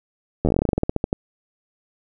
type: slowing click train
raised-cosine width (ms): 2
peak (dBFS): -6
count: 19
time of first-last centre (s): 0.45-1.129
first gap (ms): 11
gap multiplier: 1.13
effects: none